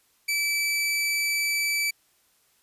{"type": "tone", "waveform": "sawtooth", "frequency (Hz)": 2312, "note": "D7", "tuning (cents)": -28, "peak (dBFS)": -20, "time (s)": [0.28, 1.91], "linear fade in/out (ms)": 10, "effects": ["white hiss -65 dBFS RMS until 2.62 s", "resampled to 32000 Hz"]}